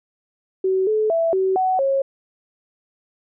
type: tone with pitch steps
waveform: sine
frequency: 378.3 / 431.2 / 662 / 379.7 / 748 / 544 Hz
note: F#4 / A4 / E5 / F#4 / F#5 / C#5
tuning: +38 / -35 / +7 / +45 / +19 / -33 cents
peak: -16 dBFS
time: 0.64-2.02 s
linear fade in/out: 5 ms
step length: 230 ms
effects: none